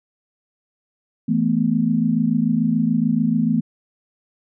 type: chord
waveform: sine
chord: E suspended fourth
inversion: none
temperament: equal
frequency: 164.81 / 220 / 246.9 Hz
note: E3 / A3 / B3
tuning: 0 / 0 / 0 cents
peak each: -22 / -19 / -20 dBFS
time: 1.28-3.61 s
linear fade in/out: 10 ms
effects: none